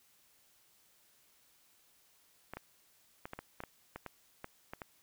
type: clicks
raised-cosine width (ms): 0.5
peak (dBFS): -27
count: 12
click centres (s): 2.536 / 2.57 / 3.255 / 3.334 / 3.39 / 3.604 / 3.637 / 3.96 / 4.063 / 4.444 / 4.735 / 4.818
effects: white hiss -68 dBFS RMS until 5.02 s